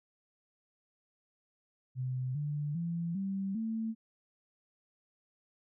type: tone with pitch steps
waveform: sine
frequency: 128.2 / 147.26 / 169.16 / 194.31 / 223.2 Hz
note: C3 / D3 / E3 / G3 / A3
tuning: -35 / +5 / +45 / -15 / +25 cents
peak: -32 dBFS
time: 1.95-3.95 s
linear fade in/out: 50 ms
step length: 400 ms
effects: none